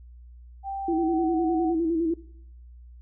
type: tone with pitch glide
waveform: sine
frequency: 784 to 742.6 Hz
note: G5 to F#5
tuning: 0 to +6 cents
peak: -29 dBFS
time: 0.63-1.75 s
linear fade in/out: 50 ms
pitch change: -94 cents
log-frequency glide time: 0.83-1.39 s
type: tone with vibrato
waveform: sine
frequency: 329.6 Hz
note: E4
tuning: in tune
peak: -22 dBFS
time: 0.88-2.14 s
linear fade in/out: 5 ms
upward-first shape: square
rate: 9.8 Hz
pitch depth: 50 cents each way
effects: noise-tail reverb RT60 0.7 s tail -19 dB re dry + added 60 Hz sine -44 dBFS peak until 3.01 s